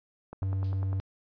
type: click train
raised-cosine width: 1 ms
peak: -27 dBFS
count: 7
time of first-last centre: 0.33-0.93 s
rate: 10 Hz
type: tone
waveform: triangle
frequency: 96 Hz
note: G2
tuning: 36 cents flat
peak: -25 dBFS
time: 0.42-1 s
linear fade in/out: 0 ms
type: noise with exponential decay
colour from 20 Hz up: violet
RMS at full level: -40 dBFS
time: 0.64-0.94 s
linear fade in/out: 2 ms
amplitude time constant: 65 ms
effects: resampled to 11025 Hz